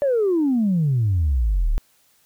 sine exponential sweep, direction down, 587.3 to 32.66 Hz, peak -15 dBFS, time 0.02-1.78 s, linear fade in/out 0 ms, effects tanh soft clip ceiling -13 dBFS + white hiss -60 dBFS RMS until 2.25 s

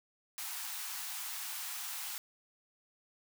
white high-pass noise, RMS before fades -41 dBFS, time 0.38-2.18 s, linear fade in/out 0 ms, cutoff 730 Hz, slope 96 dB/octave, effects none

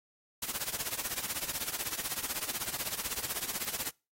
white noise with tremolo, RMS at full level -32 dBFS, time 0.42-3.9 s, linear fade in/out 5 ms, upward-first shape triangle, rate 16 Hz, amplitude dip 95%, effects noise-tail reverb RT60 0.3 s tail -26 dB re dry + AAC 48 kbps

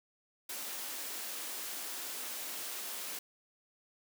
white high-pass noise, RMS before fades -41 dBFS, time 0.49-3.19 s, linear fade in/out 5 ms, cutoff 240 Hz, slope 24 dB/octave, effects none

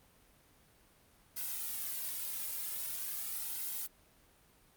blue noise with flanger, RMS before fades -39 dBFS, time 1.36-3.87 s, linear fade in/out 10 ms, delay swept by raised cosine 1.7 to 2.7 ms, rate 0.44 Hz, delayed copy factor -0.85, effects pink hiss -65 dBFS RMS until 4.76 s + Opus 32 kbps

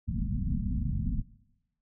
pink low-pass noise, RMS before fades -30 dBFS, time 0.07-1.22 s, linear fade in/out 20 ms, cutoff 250 Hz, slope 96 dB/octave, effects noise-tail reverb RT60 0.9 s tail -19 dB re dry

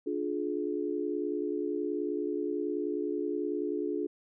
sine chord, D diminished, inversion none, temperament just, 293.7 / 352.4 / 422.9 Hz, D4 / F4 / Ab4, 0 / +16 / +31 cents, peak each -34 dBFS, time 0.06-4.07 s, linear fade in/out 10 ms, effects none

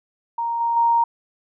sine tone with level steps, 932.3 Hz, A#5, in tune, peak -21 / -18 / -14 dBFS, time 0.38-1.04 s, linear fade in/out 5 ms, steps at 0.6 / 0.76 s, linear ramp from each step 10 ms, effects none

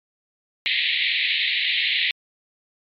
pink band-pass noise, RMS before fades -22 dBFS, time 0.66-2.11 s, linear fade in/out 0 ms, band 1900 to 4100 Hz, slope 96 dB/octave, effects MP3 96 kbps

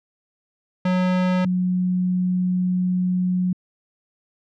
square / sine tone pair in turn, 183.1 / 181.94 Hz, F#3 / F#3, -18 / -29 cents, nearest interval unison, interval 11 cents, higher first, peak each -18 dBFS, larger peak neither, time 0.85-1.45 / 1.45-3.53 s, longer second, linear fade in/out 5 ms, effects low-pass 3000 Hz 12 dB/octave

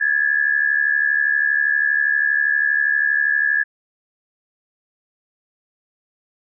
sine tone pair together, 1661.2 / 1733.7 Hz, G#6 / A6, 0 / -26 cents, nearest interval minor second, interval 74 cents, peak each -18 dBFS, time 0-3.64 s, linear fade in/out 20 ms, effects none

